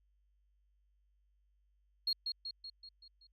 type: tone with echo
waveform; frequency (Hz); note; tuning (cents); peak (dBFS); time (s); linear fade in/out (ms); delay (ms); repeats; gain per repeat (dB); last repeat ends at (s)
sine; 4283; C8; +40; -29; 2.07-2.13; 5; 190; 6; -5; 3.27
effects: tanh soft clip ceiling -26 dBFS + added 50 Hz sine -70 dBFS peak until 3.32 s